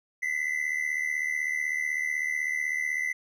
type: tone pair together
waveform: triangle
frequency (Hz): 1983 / 2059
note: B6 / C7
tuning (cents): +7 / -28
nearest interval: minor second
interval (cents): 65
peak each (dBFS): -28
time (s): 0.22-3.13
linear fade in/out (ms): 10
effects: none